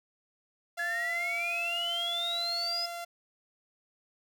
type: tone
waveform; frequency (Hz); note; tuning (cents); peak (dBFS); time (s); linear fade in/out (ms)
sawtooth; 688; F5; -26; -33; 0.77-3.05; 10
type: exponential sweep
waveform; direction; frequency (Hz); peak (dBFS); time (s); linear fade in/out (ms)
sine; up; 1684 to 5100; -30; 0.79-2.86; 5
effects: none